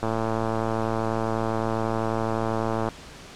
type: click train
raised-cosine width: 1 ms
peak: -12 dBFS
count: 321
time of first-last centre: 0.03-2.887 s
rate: 112 Hz
effects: pink hiss -43 dBFS RMS until 3.35 s + low-pass 7000 Hz 12 dB/octave